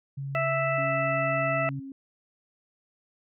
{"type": "tone", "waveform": "sine", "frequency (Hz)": 138.1, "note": "C#3", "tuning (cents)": -6, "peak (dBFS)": -31, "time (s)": [0.17, 1.8], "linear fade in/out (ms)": 10}
{"type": "harmonic tone", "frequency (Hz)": 659.3, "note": "E5", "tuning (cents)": 0, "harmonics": [1, 2, 3, 4], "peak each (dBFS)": [-27, -30, -32, -33], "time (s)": [0.35, 1.69], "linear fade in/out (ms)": 0}
{"type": "tone with pitch glide", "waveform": "sine", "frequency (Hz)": [277.2, 271.3], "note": ["C#4", "C#4"], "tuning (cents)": [0, -37], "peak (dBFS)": -37, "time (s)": [0.78, 1.92], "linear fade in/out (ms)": 2, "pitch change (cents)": -37, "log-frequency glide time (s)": [1.6, 1.79]}
{"effects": []}